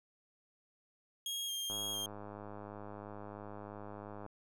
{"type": "tone with vibrato", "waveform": "sawtooth", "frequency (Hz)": 3240, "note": "G#7", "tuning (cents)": -43, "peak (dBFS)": -34, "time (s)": [1.26, 2.06], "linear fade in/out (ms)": 2, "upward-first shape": "square", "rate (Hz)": 2.2, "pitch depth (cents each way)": 16}
{"type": "click train", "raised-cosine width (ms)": 1, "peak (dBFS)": -33, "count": 265, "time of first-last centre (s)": [1.7, 4.263], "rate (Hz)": 103}
{"effects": []}